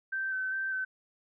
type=tone with vibrato; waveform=sine; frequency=1543 Hz; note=G6; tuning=28 cents flat; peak=-30 dBFS; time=0.12-0.85 s; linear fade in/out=10 ms; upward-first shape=square; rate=2.5 Hz; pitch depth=17 cents each way; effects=none